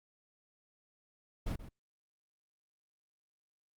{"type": "noise with echo", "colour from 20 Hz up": "brown", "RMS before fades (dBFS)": -34, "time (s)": [1.46, 1.56], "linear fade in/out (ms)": 10, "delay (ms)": 130, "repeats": 1, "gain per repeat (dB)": -12, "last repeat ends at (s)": 1.69, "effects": ["Opus 48 kbps"]}